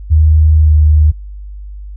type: tone with pitch glide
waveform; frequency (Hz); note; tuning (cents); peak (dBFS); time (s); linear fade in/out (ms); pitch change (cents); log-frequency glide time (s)
sine; 77.78 to 76.31; D#2 to D#2; 0 to -33; -4; 0.1-1.12; 20; -33; 0.57-0.75
effects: added 50 Hz sine -25 dBFS peak until 1.96 s